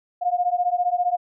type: beating tone pair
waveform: sine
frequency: 706 / 721 Hz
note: F5 / F#5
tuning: +19 / -45 cents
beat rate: 15 Hz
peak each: -22 dBFS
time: 0.21-1.17 s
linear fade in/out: 20 ms
effects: none